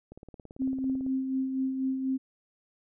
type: click train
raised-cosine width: 2 ms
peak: -32 dBFS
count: 18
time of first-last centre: 0.12-1.064 s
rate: 18 Hz
type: tone with tremolo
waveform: sine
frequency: 263.8 Hz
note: C4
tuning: 14 cents sharp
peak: -25 dBFS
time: 0.59-2.18 s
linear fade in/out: 20 ms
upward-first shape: sine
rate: 4.1 Hz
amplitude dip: 45%
effects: none